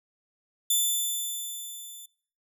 10% pulse tone with level ramp, 3520 Hz, A7, in tune, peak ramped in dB -13 to -35 dBFS, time 0.7-2.06 s, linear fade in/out 5 ms, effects noise-tail reverb RT60 0.5 s tail -23 dB re dry

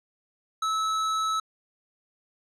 square tone, 1301 Hz, E6, 23 cents flat, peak -25 dBFS, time 0.62-1.4 s, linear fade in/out 5 ms, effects low-pass 7000 Hz 12 dB/octave

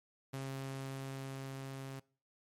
sawtooth tone with level ramp, 134.9 Hz, C#3, 47 cents flat, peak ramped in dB -35 to -39 dBFS, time 0.33-2 s, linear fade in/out 10 ms, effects noise-tail reverb RT60 0.4 s tail -22 dB re dry + MP3 64 kbps

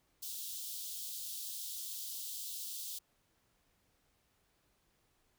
white high-pass noise, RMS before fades -43 dBFS, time 0.22-2.99 s, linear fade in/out 10 ms, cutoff 3200 Hz, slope 48 dB/octave, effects pink hiss -75 dBFS RMS until 5.38 s

